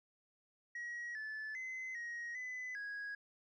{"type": "tone with pitch steps", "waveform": "sine", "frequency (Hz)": [1904, 1739, 2046, 1886, 2008, 1655], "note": ["A#6", "A6", "C7", "A#6", "B6", "G#6"], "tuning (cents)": [36, -21, -39, 20, 28, -6], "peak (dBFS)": -39, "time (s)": [0.75, 3.15], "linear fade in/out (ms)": 5, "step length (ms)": 400, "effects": ["tanh soft clip ceiling -40 dBFS"]}